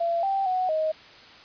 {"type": "tone with pitch steps", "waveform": "sine", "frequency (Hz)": [679, 781, 740, 628], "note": ["F5", "G5", "F#5", "D#5"], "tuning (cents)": [-49, -7, 0, 16], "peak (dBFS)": -22, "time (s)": [0, 0.92], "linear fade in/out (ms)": 10, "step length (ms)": 230, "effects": ["white hiss -48 dBFS RMS until 1.44 s", "resampled to 11025 Hz"]}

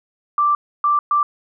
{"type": "tone bursts at uneven times", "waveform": "sine", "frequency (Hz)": 1174.7, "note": "D6", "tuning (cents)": 0, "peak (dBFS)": -13, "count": 3, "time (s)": [[0.38, 0.55], [0.84, 0.99], [1.11, 1.23]], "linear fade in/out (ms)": 2, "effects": []}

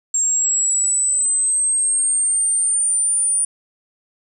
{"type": "linear sweep", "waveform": "sine", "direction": "up", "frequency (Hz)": [7459, 9397], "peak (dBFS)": -15, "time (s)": [0.14, 3.45], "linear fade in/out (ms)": 5, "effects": []}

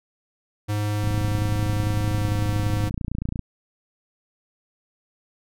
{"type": "tone with pitch glide", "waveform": "square", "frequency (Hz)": [104.5, 103.66], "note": ["G#2", "G#2"], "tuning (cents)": [11, -3], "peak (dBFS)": -23, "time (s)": [0.68, 2.9], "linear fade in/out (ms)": 20, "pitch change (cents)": -14, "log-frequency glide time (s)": [2.19, 2.28]}
{"type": "click train", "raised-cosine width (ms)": 5, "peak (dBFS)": -15, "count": 69, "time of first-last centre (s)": [1.04, 3.393], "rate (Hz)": 28.9}
{"effects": []}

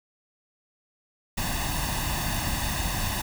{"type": "noise with comb filter", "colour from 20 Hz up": "pink", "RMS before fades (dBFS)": -28, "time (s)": [1.37, 3.22], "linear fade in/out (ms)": 10, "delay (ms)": 1.1, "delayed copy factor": 0.75, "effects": []}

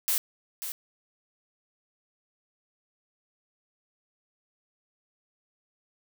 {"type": "noise with echo", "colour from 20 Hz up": "blue", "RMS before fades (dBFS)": -26, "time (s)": [0.08, 0.18], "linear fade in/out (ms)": 0, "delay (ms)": 540, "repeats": 1, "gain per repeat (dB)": -9, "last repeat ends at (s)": 0.72, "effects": []}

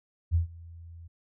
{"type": "tone with ADSR envelope", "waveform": "sine", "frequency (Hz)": 84, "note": "E2", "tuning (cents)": 33, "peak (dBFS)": -19, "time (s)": [0.31, 1.08], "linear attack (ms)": 39, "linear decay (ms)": 120, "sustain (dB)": -24, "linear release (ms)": 13, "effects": []}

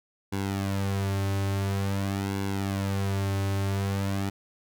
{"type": "tone with flanger", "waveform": "sawtooth", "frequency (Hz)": 98.2, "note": "G2", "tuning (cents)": 4, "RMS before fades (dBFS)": -28, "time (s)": [0.32, 4.3], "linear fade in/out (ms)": 10, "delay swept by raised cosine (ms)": [1.6, 4.3], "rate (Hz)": 0.48, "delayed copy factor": -0.75, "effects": []}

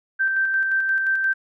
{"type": "tone with tremolo", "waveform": "sine", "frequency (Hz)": 1562, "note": "G6", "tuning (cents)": -7, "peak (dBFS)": -17, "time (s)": [0.19, 1.34], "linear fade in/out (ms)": 20, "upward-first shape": "square", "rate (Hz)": 5.7, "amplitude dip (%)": 30, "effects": []}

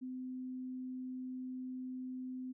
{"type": "tone", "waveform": "sine", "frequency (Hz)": 255.8, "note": "C4", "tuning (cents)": -39, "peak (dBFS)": -40, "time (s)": [0.01, 2.53], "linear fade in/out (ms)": 20, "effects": []}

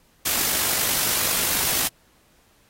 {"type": "noise with amplitude modulation", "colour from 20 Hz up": "white", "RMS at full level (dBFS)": -21, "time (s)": [0.25, 1.88], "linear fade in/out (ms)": 10, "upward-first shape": "sine", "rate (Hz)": 50.1, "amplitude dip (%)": 35, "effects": ["pink hiss -60 dBFS RMS until 2.69 s", "AAC 48 kbps"]}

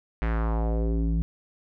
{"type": "tone with low-pass filter sweep", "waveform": "square", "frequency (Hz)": 55.9, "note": "A1", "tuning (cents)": 28, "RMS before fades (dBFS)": -25, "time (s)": [0.22, 1.22], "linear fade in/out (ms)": 0, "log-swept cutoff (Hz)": [2100, 180], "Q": 2.2, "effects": []}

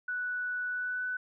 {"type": "tone with pitch glide", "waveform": "sine", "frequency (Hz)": [1480, 1496.3], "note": ["F#6", "F#6"], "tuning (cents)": [0, 19], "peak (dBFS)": -31, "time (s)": [0.08, 1.17], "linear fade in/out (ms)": 5, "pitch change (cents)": 19, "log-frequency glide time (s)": [0.68, 1.06], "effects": []}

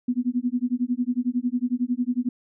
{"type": "tone with tremolo", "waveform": "sine", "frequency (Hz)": 246.5, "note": "B3", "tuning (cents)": -3, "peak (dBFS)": -18, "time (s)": [0.08, 2.29], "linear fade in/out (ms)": 5, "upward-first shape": "sine", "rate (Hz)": 11, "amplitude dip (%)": 100, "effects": []}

